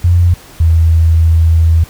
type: tone pair in turn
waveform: sine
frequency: 87.31 / 81.77 Hz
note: F2 / E2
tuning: 0 / -13 cents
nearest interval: minor second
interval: 113 cents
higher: first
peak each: -5 / -5 dBFS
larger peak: neither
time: 0.04-0.34 / 0.6-1.84 s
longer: second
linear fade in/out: 5 ms
effects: pink hiss -37 dBFS RMS until 1.89 s